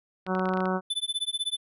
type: harmonic tone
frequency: 186.2 Hz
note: F#3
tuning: 11 cents sharp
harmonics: 1 / 2 / 3 / 4 / 5 / 6 / 7 / 8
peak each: -28 / -31 / -33 / -34 / -35 / -36 / -36 / -37 dBFS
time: 0.26-0.81 s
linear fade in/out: 50 ms
type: clicks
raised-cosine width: 0.3 ms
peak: -23 dBFS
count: 9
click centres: 0.266 / 0.351 / 0.395 / 0.456 / 0.49 / 0.537 / 0.573 / 0.605 / 0.656 s
type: tone with tremolo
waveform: square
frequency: 3508 Hz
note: A7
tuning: 6 cents flat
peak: -25 dBFS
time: 0.9-1.57 s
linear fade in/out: 5 ms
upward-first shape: sine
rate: 16 Hz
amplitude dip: 100%
effects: resampled to 32000 Hz